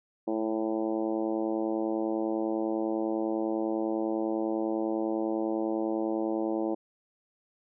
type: harmonic tone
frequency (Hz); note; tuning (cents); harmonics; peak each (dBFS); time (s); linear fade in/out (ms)
110; A2; 0; 2 / 3 / 4 / 5 / 6 / 7 / 8 / 9; -37 / -29 / -37 / -35 / -40 / -40 / -44 / -50; 0.27-6.75; 10
effects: none